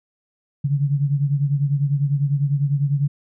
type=beating tone pair; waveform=sine; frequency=140.3 / 150.3 Hz; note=C#3 / D3; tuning=+21 / +40 cents; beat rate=10 Hz; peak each=-18 / -23 dBFS; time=0.64-3.08 s; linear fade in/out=10 ms; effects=none